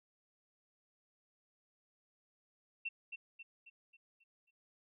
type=tone with echo; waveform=sine; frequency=2700 Hz; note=E7; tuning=41 cents sharp; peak=-36 dBFS; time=2.85-2.89 s; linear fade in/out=10 ms; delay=270 ms; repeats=6; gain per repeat=-6 dB; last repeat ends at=4.51 s; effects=none